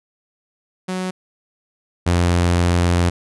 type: tone pair in turn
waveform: sawtooth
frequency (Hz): 185 / 87.31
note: F#3 / F2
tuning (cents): 0 / 0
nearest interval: octave + minor second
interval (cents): 1300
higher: first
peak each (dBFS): -18 / -10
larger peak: second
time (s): 0.88-1.11 / 2.06-3.1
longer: second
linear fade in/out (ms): 10
effects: resampled to 24000 Hz